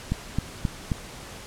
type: click train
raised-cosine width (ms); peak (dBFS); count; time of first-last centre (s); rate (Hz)
5; -11; 4; 0.12-0.918; 3.76
effects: pink hiss -41 dBFS RMS until 1.46 s + low-pass 10000 Hz 12 dB/octave